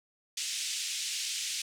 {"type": "band-pass noise", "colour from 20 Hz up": "white", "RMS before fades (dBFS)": -35, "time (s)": [0.37, 1.62], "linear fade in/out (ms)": 5, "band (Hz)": [2400, 7800], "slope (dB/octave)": 24, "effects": []}